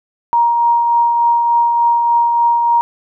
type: tone with tremolo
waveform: sine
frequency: 941 Hz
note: A#5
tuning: 16 cents sharp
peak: -8 dBFS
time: 0.33-2.81 s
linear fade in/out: 0 ms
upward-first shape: triangle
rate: 3.4 Hz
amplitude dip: 35%
effects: none